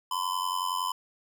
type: tone with amplitude modulation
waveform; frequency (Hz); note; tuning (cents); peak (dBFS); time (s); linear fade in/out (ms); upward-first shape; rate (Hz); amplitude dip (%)
square; 1018; C6; -48; -25; 0.11-0.92; 5; sine; 90.8; 80
effects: none